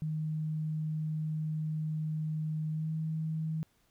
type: tone with pitch glide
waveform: sine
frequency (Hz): 155.56 to 158.37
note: D#3 to D#3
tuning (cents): 0 to +31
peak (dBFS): -31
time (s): 0.02-3.63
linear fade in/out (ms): 0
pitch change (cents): +31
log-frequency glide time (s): 2.71-2.92
effects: pink hiss -71 dBFS RMS until 3.9 s